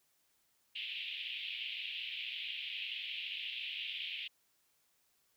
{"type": "band-pass noise", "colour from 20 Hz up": "pink", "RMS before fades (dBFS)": -42, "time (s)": [0.75, 4.28], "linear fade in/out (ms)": 10, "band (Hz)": [2500, 3400], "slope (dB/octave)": 48, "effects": ["white hiss -75 dBFS RMS until 5.36 s"]}